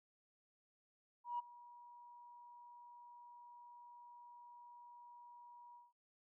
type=tone with ADSR envelope; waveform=sine; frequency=961 Hz; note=B5; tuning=48 cents flat; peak=-36 dBFS; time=1.24-5.93 s; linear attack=150 ms; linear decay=16 ms; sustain=-20 dB; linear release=180 ms; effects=tanh soft clip ceiling -32 dBFS